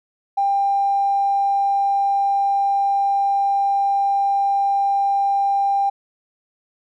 triangle tone with tanh clipping, 795 Hz, G5, 24 cents sharp, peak -15 dBFS, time 0.37-5.9 s, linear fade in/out 10 ms, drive 2 dB, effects none

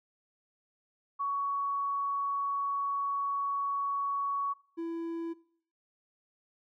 sine / triangle tone pair in turn, 1120 / 333 Hz, C#6 / E4, +18 / +18 cents, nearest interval octave + major sixth, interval 2100 cents, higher first, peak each -29 / -31 dBFS, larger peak first, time 1.19-4.54 / 4.77-5.34 s, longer first, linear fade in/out 20 ms, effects noise-tail reverb RT60 0.6 s tail -21 dB re dry

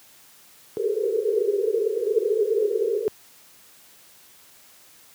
white band-pass noise, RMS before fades -23 dBFS, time 0.77-3.08 s, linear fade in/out 0 ms, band 400 to 460 Hz, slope 96 dB/octave, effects white hiss -52 dBFS RMS until 5.14 s + high-pass 80 Hz 12 dB/octave

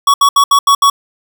square tone bursts at uneven times, 1122 Hz, C#6, 21 cents sharp, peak -6 dBFS, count 6, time 0.07-0.14 / 0.21-0.29 / 0.36-0.44 / 0.51-0.59 / 0.67-0.75 / 0.82-0.9 s, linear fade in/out 5 ms, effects none

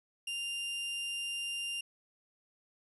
40% pulse tone, 2794 Hz, F7, in tune, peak -34 dBFS, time 0.27-1.81 s, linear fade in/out 5 ms, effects resampled to 32000 Hz

